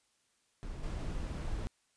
brown noise with level steps, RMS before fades -42 / -37 dBFS, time 0.63-1.67 s, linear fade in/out 0 ms, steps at 0.83 s, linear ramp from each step 5 ms, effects white hiss -74 dBFS RMS until 1.96 s + resampled to 22050 Hz

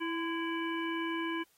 harmonic tone with a mistuned harmonic, 330 Hz, E4, 2 cents sharp, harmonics 1 / 3 / 5 / 7 / 9, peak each -34 / -39 / -41 / -42 / -44 dBFS, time 0-1.44 s, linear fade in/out 20 ms, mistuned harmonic 3, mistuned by +51 cents, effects white hiss -69 dBFS RMS until 1.57 s + AAC 48 kbps

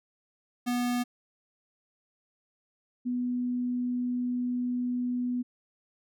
square / sine tone pair in turn, 244.4 / 246.8 Hz, B3 / B3, -18 / -1 cents, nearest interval unison, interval 17 cents, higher second, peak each -27 dBFS, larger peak neither, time 0.66-1.04 / 3.05-5.43 s, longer second, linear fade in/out 20 ms, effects none

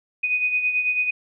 sine beating tone pair, 2489 / 2498.1 Hz, D#7 / D#7, 0 / +6 cents, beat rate 9.1 Hz, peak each -20 / -28 dBFS, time 0.23-1.11 s, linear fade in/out 10 ms, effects none

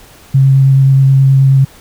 sine tone with vibrato, 135.1 Hz, C#3, 44 cents flat, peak -4 dBFS, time 0.34-1.65 s, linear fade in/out 10 ms, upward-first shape square, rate 9.4 Hz, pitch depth 8 cents each way, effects pink hiss -40 dBFS RMS until 1.8 s

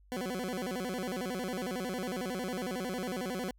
20% pulse tone with vibrato, 215.3 Hz, A3, 37 cents flat, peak -29 dBFS, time 0.12-3.51 s, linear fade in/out 0 ms, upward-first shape square, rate 11 Hz, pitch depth 260 cents each way, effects added 49 Hz sine -58 dBFS peak until 3.58 s

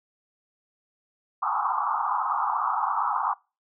white band-pass noise, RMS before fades -26 dBFS, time 1.42-3.34 s, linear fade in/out 10 ms, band 770 to 1300 Hz, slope 96 dB/octave, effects noise-tail reverb RT60 0.3 s tail -25 dB re dry

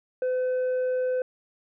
triangle tone with tanh clipping, 508 Hz, B4, 49 cents sharp, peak -24 dBFS, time 0.22-1.22 s, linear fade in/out 2 ms, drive 8 dB, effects none

